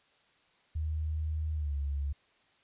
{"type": "tone with pitch glide", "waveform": "sine", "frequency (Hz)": [77.78, 70.51], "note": ["D#2", "C#2"], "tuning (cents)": [0, 30], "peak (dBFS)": -30, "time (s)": [0.75, 2.13], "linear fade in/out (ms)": 10, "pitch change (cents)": -170, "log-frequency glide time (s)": [1.54, 1.75], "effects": ["white hiss -67 dBFS RMS until 2.63 s", "resampled to 8000 Hz"]}